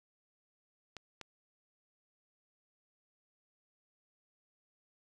clicks, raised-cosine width 0.2 ms, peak -27 dBFS, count 2, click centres 0.967 / 1.213 s, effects resampled to 24000 Hz

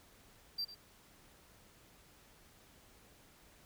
triangle tone with echo, 4699 Hz, D8, in tune, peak -34 dBFS, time 0.58-0.65 s, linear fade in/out 10 ms, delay 99 ms, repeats 1, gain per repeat -14 dB, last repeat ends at 0.749 s, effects pink hiss -63 dBFS RMS until 3.65 s

